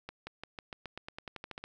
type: accelerating click train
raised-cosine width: 0.3 ms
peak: -25 dBFS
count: 15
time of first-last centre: 0.09-1.64 s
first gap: 180 ms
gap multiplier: 0.92
effects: none